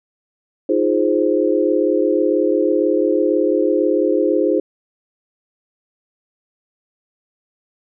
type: chord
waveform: sine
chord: F minor seventh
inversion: third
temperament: equal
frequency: 311.1 / 349.2 / 415.3 / 523.3 Hz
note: Eb4 / F4 / Ab4 / C5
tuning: 0 / 0 / 0 / 0 cents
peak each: -19 dBFS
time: 0.69-4.6 s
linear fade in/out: 5 ms
effects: none